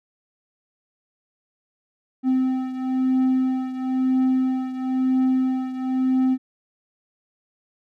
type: beating tone pair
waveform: triangle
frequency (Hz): 258.9 / 259.9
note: C4 / C4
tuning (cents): -18 / -11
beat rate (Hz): 1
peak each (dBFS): -18 / -23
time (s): 2.23-6.38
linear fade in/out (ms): 50
effects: none